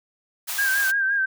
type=high-pass noise; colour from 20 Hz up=white; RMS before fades=-29 dBFS; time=0.47-0.92 s; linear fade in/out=20 ms; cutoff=700 Hz; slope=48 dB/octave
type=tone with vibrato; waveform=sine; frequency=1590 Hz; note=G6; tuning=24 cents sharp; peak=-19 dBFS; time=0.58-1.26 s; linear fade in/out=10 ms; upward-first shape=sine; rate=5.8 Hz; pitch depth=51 cents each way
effects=none